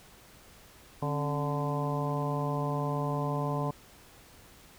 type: harmonic tone with a mistuned harmonic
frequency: 146.2 Hz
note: D3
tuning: 7 cents flat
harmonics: 1 / 2 / 3 / 4 / 5 / 6 / 7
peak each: -31 / -37 / -38 / -38 / -40 / -40 / -37 dBFS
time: 1.02-3.71 s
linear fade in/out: 5 ms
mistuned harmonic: 2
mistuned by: -110 cents
effects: pink hiss -55 dBFS RMS until 4.78 s